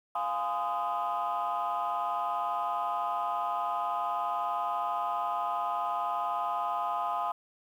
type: chord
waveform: sine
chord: F minor seventh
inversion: none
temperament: equal with one note detuned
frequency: 698.5 / 830.6 / 1027.3 / 1244.5 Hz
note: F5 / Ab5 / C6 / Eb6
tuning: 0 / 0 / -32 / 0 cents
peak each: -33 dBFS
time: 0.15-7.32 s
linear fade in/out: 5 ms
effects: tanh soft clip ceiling -23 dBFS + 10-bit